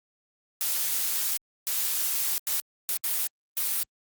blue noise bursts at uneven times, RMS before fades -27 dBFS, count 6, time 0.61-1.37 / 1.67-2.38 / 2.47-2.6 / 2.89-2.97 / 3.04-3.27 / 3.57-3.83 s, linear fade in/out 0 ms, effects Opus 48 kbps

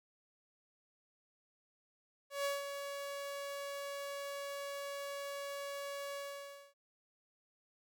sawtooth tone with ADSR envelope, 563 Hz, C#5, 27 cents sharp, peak -29 dBFS, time 2.3-6.74 s, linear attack 150 ms, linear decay 170 ms, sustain -8 dB, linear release 580 ms, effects none

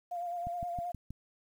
sine tone with vibrato, 698.5 Hz, F5, in tune, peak -34 dBFS, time 0.11-0.92 s, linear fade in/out 10 ms, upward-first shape sine, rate 9.5 Hz, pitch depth 33 cents each way
click train, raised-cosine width 5 ms, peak -29 dBFS, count 5, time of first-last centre 0.47-1.106 s, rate 6.29 Hz
effects 10-bit

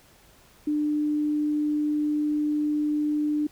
sine tone, 298.9 Hz, D4, 31 cents sharp, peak -22 dBFS, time 0.67-3.47 s, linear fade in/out 5 ms, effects pink hiss -56 dBFS RMS until 3.51 s

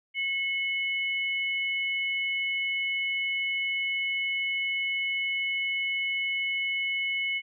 sine tone pair together, 2186 / 2973 Hz, C#7 / F#7, -25 / +8 cents, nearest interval perfect fourth, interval 533 cents, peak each -27 / -34 dBFS, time 0.14-7.42 s, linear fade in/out 50 ms, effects none

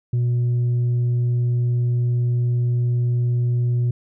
sine tone, 121.3 Hz, B2, 31 cents flat, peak -14 dBFS, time 0.13-3.91 s, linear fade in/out 5 ms, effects tanh soft clip ceiling -16 dBFS

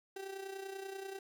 35% pulse tone with amplitude modulation, 388.1 Hz, G4, 17 cents flat, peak -38 dBFS, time 0.16-1.19 s, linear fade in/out 5 ms, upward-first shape sine, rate 30.3 Hz, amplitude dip 60%, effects none

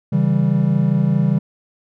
triangle chord, C# diminished, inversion none, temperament equal with one note detuned, 138.59 / 163.49 / 196 Hz, C#3 / E3 / G3, 0 / -14 / 0 cents, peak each -16 dBFS, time 0.12-1.39 s, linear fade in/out 10 ms, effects none

